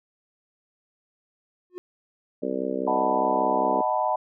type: tone with exponential growth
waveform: triangle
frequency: 359.7 Hz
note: F#4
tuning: 49 cents flat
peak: -27 dBFS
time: 1.7-1.78 s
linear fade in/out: 0 ms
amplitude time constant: 17 ms
type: harmonic tone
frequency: 65 Hz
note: C2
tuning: 11 cents flat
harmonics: 3 / 4 / 5 / 6 / 7 / 8 / 9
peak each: -36 / -31 / -33 / -33 / -31 / -36 / -33 dBFS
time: 2.42-3.82 s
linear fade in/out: 10 ms
type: chord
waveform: sine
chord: B dominant seventh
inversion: first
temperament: equal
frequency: 622.3 / 740 / 880 / 987.8 Hz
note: D#5 / F#5 / A5 / B5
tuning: 0 / 0 / 0 / 0 cents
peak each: -27 dBFS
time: 2.87-4.16 s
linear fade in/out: 5 ms
effects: none